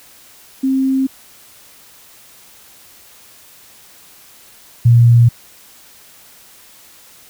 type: tone pair in turn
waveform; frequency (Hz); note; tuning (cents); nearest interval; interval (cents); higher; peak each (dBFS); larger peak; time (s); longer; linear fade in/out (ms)
sine; 265.8 / 118.4; C4 / A#2; +27 / +27; octave + major second; 1400; first; -12 / -5; second; 0.63-1.07 / 4.85-5.29; neither; 10
effects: white hiss -44 dBFS RMS until 7.29 s